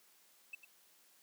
triangle tone with echo, 2637 Hz, E7, in tune, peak -40 dBFS, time 0.53-0.55 s, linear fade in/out 5 ms, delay 99 ms, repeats 1, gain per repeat -11 dB, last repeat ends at 0.649 s, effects white hiss -67 dBFS RMS until 1.22 s + high-pass 200 Hz 12 dB/octave

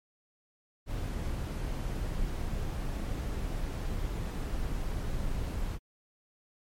brown noise, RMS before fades -33 dBFS, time 0.86-5.79 s, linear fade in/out 50 ms, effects MP3 64 kbps

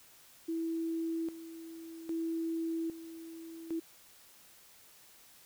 sine tone with tremolo, 328.4 Hz, E4, 6 cents flat, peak -32 dBFS, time 0.48-3.8 s, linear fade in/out 10 ms, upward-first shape square, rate 0.62 Hz, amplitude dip 75%, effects white hiss -59 dBFS RMS until 5.45 s

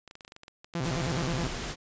clicks, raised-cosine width 0.2 ms, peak -29 dBFS, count 12, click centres 0.077 / 0.111 / 0.154 / 0.208 / 0.249 / 0.279 / 0.321 / 0.364 / 0.434 / 0.481 / 0.645 / 0.738 s
sawtooth tone with vibrato, 148.1 Hz, D3, 15 cents sharp, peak -25 dBFS, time 0.75-1.47 s, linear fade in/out 2 ms, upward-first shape square, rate 9.5 Hz, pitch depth 240 cents each way
pink noise, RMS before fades -35 dBFS, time 0.81-1.76 s, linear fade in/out 50 ms
effects resampled to 16000 Hz

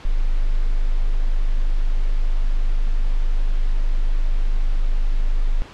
sine tone, 25.75 Hz, G#0, 14 cents flat, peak -14 dBFS, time 0.05-5.62 s, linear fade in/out 0 ms, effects pink hiss -41 dBFS RMS until 5.73 s + low-pass 4000 Hz 12 dB/octave

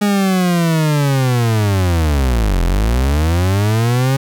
40% pulse linear two-way sweep, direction down then up, 207.7 to 41.24 to 136.8 Hz, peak -11 dBFS, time 0.01-4.17 s, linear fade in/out 10 ms, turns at 2.63 s, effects none

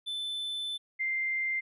triangle / sine tone pair in turn, 3520 / 2093 Hz, A7 / C7, 0 / 0 cents, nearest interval major sixth, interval 900 cents, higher first, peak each -31 / -28 dBFS, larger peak second, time 0.06-0.78 / 0.99-1.61 s, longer first, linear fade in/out 20 ms, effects resampled to 32000 Hz

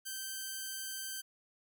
5% pulse tone, 1556 Hz, G6, 13 cents flat, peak -28 dBFS, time 0.05-1.22 s, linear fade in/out 20 ms, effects none

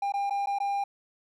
triangle tone with dropouts, 801 Hz, G5, 37 cents sharp, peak -24 dBFS, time 0.02-0.84 s, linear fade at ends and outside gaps 5 ms, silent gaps 0.122-0.138 / 0.298-0.306 / 0.46-0.47 / 0.587-0.601 s, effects none

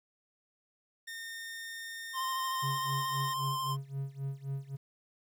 sawtooth tone with pitch glide, 1826 to 1846.2 Hz, A#6 to A#6, -36 to -17 cents, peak -37 dBFS, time 1.07-3.34 s, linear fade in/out 10 ms, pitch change +19 cents, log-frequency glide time 2.13-2.28 s
square tone with vibrato, 1046.5 Hz, C6, in tune, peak -33 dBFS, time 2.13-3.77 s, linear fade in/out 50 ms, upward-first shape sine, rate 13 Hz, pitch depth 19 cents each way
triangle tone with tremolo, 137.2 Hz, C#3, 17 cents flat, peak -30 dBFS, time 2.62-4.77 s, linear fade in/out 20 ms, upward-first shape sine, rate 3.8 Hz, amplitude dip 90%
effects 11-bit

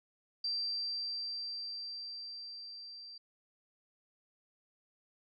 sine tone with level ramp, 4699 Hz, D8, in tune, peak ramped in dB -32 to -47 dBFS, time 0.44-3.18 s, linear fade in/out 5 ms, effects none

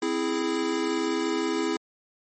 square chord, C augmented, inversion none, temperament equal, 261.6 / 329.6 / 415.3 Hz, C4 / E4 / G#4, 0 / 0 / 0 cents, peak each -32 / -28 / -30 dBFS, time 0.02-1.77 s, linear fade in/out 5 ms, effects MP3 32 kbps

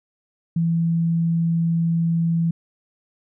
sine tone, 166.6 Hz, E3, 19 cents sharp, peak -17 dBFS, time 0.56-2.51 s, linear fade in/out 5 ms, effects none

